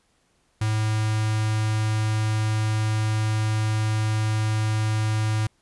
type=tone with notch filter; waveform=square; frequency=108.5 Hz; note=A2; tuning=24 cents flat; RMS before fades=-23 dBFS; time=0.61-5.47 s; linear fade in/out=5 ms; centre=440 Hz; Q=0.87; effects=pink hiss -66 dBFS RMS until 5.61 s + resampled to 24000 Hz